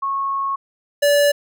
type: tone pair in turn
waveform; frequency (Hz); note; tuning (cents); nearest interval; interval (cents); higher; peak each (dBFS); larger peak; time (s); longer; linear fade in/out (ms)
sine / square; 1097 / 577.6; C#6 / D5; -18 / -29; major seventh; 1111; first; -19 / -13; second; 0.02-0.56 / 1.02-1.32; first; 10
effects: none